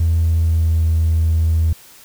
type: tone with pitch glide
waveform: triangle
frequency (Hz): 82.41 to 80.9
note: E2 to E2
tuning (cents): 0 to -32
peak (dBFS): -9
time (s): 0-1.73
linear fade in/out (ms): 5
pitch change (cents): -32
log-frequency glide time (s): 0.17-0.83
effects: tanh soft clip ceiling -9 dBFS + white hiss -44 dBFS RMS until 2.04 s